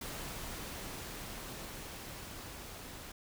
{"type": "noise with level ramp", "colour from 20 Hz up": "pink", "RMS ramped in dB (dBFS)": [-42, -48], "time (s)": [0.01, 3.12], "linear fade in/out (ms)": 5, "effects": []}